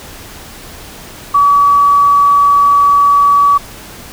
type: tone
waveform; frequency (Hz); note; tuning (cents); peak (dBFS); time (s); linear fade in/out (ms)
sine; 1141; C#6; +50; -5; 1.34-3.58; 10
effects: pink hiss -32 dBFS RMS until 4.12 s

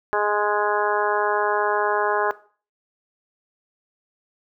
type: harmonic tone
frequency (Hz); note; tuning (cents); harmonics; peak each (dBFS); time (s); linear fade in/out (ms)
208.1; G#3; +4; 2 / 3 / 4 / 5 / 6 / 7 / 8; -24 / -27 / -25 / -26 / -30 / -30 / -28; 0.13-2.31; 0
effects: noise-tail reverb RT60 0.4 s tail -17 dB re dry

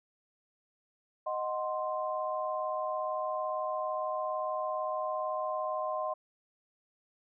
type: chord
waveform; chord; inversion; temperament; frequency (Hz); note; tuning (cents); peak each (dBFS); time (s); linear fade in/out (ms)
sine; C diminished; first; equal; 622.3 / 740 / 1046.5; Eb5 / Gb5 / C6; 0 / 0 / 0; -34 / -38 / -35; 1.26-6.14; 10
effects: none

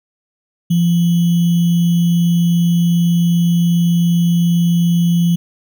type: tone with sample-and-hold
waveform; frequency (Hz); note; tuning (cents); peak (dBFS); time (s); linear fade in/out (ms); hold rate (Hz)
sine; 171.3; F3; -33; -10; 0.7-5.36; 10; 3150
effects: none

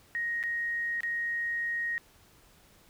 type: tone with dropouts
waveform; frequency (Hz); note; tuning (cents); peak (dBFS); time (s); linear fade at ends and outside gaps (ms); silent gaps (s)
sine; 1874; A#6; +9; -29; 0.15-1.98; 0; 0.429-0.437 / 1.006-1.033
effects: pink hiss -60 dBFS RMS until 2.89 s

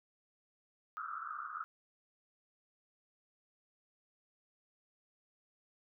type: band-pass noise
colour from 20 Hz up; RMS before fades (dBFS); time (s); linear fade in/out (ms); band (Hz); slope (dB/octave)
pink; -43; 0.97-1.64; 0; 1200 to 1400; 96
effects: none

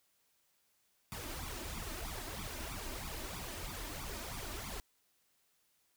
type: noise with flanger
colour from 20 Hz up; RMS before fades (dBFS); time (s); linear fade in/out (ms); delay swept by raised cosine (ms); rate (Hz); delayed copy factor
pink; -43; 1.12-4.8; 0; 0.84 to 3.34; 3.1; +0.8
effects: white hiss -75 dBFS RMS until 5.96 s

